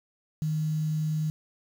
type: tone with quantisation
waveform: sine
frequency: 155.1 Hz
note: D#3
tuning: 5 cents flat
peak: -25 dBFS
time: 0.42-1.3 s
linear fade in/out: 0 ms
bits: 8
effects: none